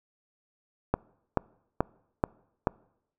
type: click train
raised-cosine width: 1 ms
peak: -9 dBFS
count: 5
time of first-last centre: 0.94-2.672 s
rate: 2.31 Hz
effects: noise-tail reverb RT60 0.8 s tail -25 dB re dry